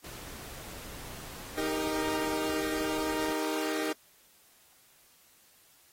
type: noise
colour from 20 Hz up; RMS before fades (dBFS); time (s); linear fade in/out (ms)
pink; -45; 0.04-3.33; 5
type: chord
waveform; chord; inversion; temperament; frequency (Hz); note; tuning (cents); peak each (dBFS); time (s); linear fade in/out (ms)
sawtooth; Eb major; none; equal with one note detuned; 311.1 / 396.8 / 466.2; Eb4 / G4 / Bb4; 0 / +21 / 0; -28 / -32 / -32; 1.57-3.93; 10
effects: white hiss -62 dBFS RMS until 5.92 s + AAC 48 kbps